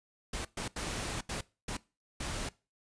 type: noise bursts at uneven times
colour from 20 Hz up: pink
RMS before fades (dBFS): -37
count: 6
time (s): 0.33-0.45 / 0.57-0.68 / 0.76-1.21 / 1.29-1.41 / 1.68-1.77 / 2.2-2.49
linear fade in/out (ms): 5
effects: noise-tail reverb RT60 0.3 s tail -21 dB re dry + resampled to 22050 Hz